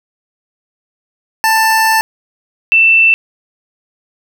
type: tone pair in turn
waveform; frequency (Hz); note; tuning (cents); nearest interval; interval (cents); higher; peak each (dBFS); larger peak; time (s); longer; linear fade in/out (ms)
25% pulse / sine; 886 / 2669; A5 / E7; +12 / +21; octave + perfect fifth; 1909; second; -5; neither; 1.44-2.01 / 2.72-3.14; first; 0
effects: none